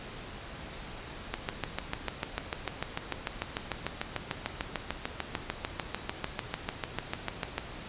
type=click train; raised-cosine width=0.3 ms; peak=-14 dBFS; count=43; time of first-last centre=1.34-7.581 s; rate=6.73 Hz; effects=pink hiss -43 dBFS RMS until 7.88 s + resampled to 8000 Hz